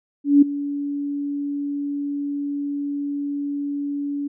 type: tone with ADSR envelope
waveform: sine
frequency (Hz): 285.6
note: D4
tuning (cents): -48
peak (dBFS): -7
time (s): 0.24-4.28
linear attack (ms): 180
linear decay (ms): 9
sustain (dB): -16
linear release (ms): 11
effects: none